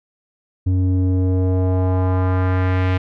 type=tone with low-pass filter sweep; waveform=square; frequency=92.5 Hz; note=F#2; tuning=in tune; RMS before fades=-17 dBFS; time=0.66-2.98 s; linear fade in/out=10 ms; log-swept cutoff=210 to 2600 Hz; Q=1.5; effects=none